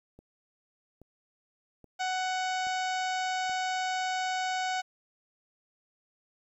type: click train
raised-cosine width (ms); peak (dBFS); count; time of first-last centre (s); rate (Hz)
2; -38; 5; 0.19-3.496; 1.21
type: harmonic tone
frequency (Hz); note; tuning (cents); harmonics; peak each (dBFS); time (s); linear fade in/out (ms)
744; F#5; +9; 1 / 2 / 3 / 4 / 5 / 6 / 7 / 8 / 9 / 10; -30 / -36 / -40 / -42 / -44 / -46 / -47 / -48 / -49 / -50; 1.99-4.82; 20
effects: 11-bit